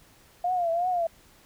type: tone with vibrato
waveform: sine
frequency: 698.5 Hz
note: F5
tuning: in tune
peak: -23 dBFS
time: 0.44-1.07 s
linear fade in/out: 5 ms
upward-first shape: triangle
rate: 2.8 Hz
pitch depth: 110 cents each way
effects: pink hiss -57 dBFS RMS until 1.45 s